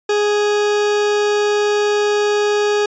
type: tone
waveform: 40% pulse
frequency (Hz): 415.3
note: G#4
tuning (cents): 0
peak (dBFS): -13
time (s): 0.09-2.86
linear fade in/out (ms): 5
effects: resampled to 16000 Hz